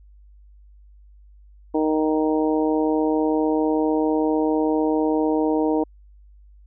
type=harmonic tone; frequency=155.56 Hz; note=D#3; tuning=in tune; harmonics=2 / 3 / 4 / 5 / 6; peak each=-20 / -23 / -28 / -30 / -30 dBFS; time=1.74-5.84 s; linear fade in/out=10 ms; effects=added 50 Hz sine -46 dBFS peak until 6.66 s